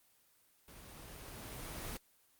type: noise with level ramp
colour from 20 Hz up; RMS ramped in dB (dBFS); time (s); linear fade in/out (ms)
pink; -55 to -42; 0.68-1.97; 2
effects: white hiss -70 dBFS RMS until 2.39 s + Opus 24 kbps